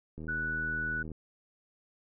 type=click train; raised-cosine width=3 ms; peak=-30 dBFS; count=75; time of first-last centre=0.18-1.117 s; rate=79 Hz
type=tone; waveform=sine; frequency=1480 Hz; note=F#6; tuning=in tune; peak=-31 dBFS; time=0.28-1.03 s; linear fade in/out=10 ms
effects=none